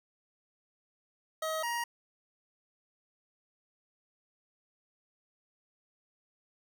25% pulse tone pair in turn, 634 / 945 Hz, D#5 / A#5, +32 / +23 cents, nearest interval perfect fifth, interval 691 cents, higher second, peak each -28 dBFS, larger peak neither, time 1.42-1.63 / 1.63-1.84 s, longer neither, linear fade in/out 5 ms, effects none

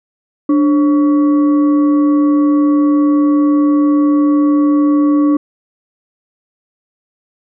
sine tone with frequency modulation, 293.7 Hz, D4, in tune, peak -8 dBFS, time 0.49-5.37 s, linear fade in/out 5 ms, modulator 833 Hz, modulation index 0.32, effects none

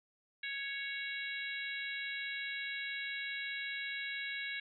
harmonic tone, 554.4 Hz, C#5, in tune, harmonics 3 / 4 / 5 / 6 / 7, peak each -42 / -41 / -47 / -50 / -46 dBFS, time 0.43-4.6 s, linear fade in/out 5 ms, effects none

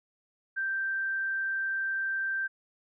sine tone, 1568 Hz, G6, in tune, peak -28 dBFS, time 0.56-2.48 s, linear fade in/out 20 ms, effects none

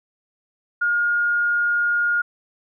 sine tone, 1424 Hz, F6, 33 cents sharp, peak -17 dBFS, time 0.81-2.22 s, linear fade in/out 10 ms, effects none

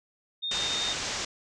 sine tone, 3668 Hz, A#7, 29 cents flat, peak -29 dBFS, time 0.42-0.94 s, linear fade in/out 20 ms
white low-pass noise, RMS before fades -33 dBFS, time 0.51-1.25 s, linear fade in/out 5 ms, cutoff 7100 Hz, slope 48 dB/octave
effects none

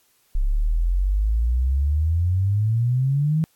sine exponential sweep, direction up, 32.95 to 162 Hz, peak -17 dBFS, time 0.35-3.44 s, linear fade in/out 0 ms, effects white hiss -62 dBFS RMS until 3.55 s + AAC 64 kbps

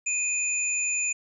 sine tone pair together, 2489 / 7040 Hz, D#7 / A8, 0 / 0 cents, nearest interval octave + tritone, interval 1800 cents, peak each -27 dBFS, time 0.06-1.13 s, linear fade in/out 10 ms, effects none

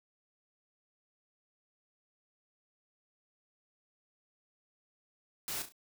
white noise with echo, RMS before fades -38 dBFS, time 5.48-5.62 s, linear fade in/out 0 ms, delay 34 ms, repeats 3, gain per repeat -8 dB, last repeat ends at 5.722 s, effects none

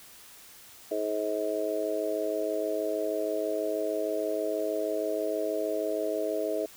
harmonic tone, 106.3 Hz, G#2, 41 cents sharp, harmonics 3 / 4 / 5 / 6, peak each -35 / -32 / -35 / -31 dBFS, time 0.91-6.66 s, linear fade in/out 5 ms, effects white hiss -51 dBFS RMS until 6.76 s

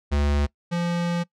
square tone pair in turn, 72.2 / 172.57 Hz, D2 / F3, -29 / -20 cents, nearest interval octave + minor third, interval 1509 cents, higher second, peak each -20 / -23 dBFS, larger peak first, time 0.11-0.47 / 0.71-1.24 s, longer second, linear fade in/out 20 ms, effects noise-tail reverb RT60 0.1 s tail -22 dB re dry + low-pass 6000 Hz 12 dB/octave

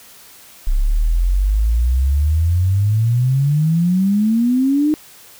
sine exponential sweep, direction up, 32.35 to 310 Hz, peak -12 dBFS, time 0.67-4.94 s, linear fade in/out 0 ms, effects white hiss -43 dBFS RMS until 5.39 s

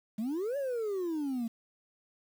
sine exponential two-way sweep, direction up then down, 204.3 to 578 to 223.2 Hz, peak -28 dBFS, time 0.18-1.48 s, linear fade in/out 10 ms, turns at 0.57 s, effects tanh soft clip ceiling -30 dBFS + 9-bit

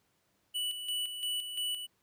square tone with tremolo, 2960 Hz, F#7, in tune, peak -32 dBFS, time 0.54-1.87 s, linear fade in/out 20 ms, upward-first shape square, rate 2.9 Hz, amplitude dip 55%, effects pink hiss -74 dBFS RMS until 2.02 s + high-pass 80 Hz 12 dB/octave

